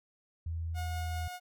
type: tone with pitch glide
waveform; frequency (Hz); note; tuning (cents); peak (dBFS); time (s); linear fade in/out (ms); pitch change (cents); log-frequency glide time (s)
sine; 82.41 to 81.84; E2 to E2; 0 to -12; -33; 0.46-1.28; 5; -12; 0.97-1.08
type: tone with tremolo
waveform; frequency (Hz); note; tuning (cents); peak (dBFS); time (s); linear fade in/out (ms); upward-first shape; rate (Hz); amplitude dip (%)
sawtooth; 722; F#5; -43; -35; 0.74-1.4; 50; triangle; 5.1; 25
effects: none